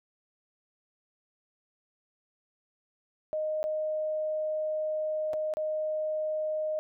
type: tone with dropouts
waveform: sine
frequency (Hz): 619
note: D#5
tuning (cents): -9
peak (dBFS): -28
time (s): 3.33-6.79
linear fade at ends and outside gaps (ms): 0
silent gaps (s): 3.63-3.64 / 5.333-5.338 / 5.538-5.57
effects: none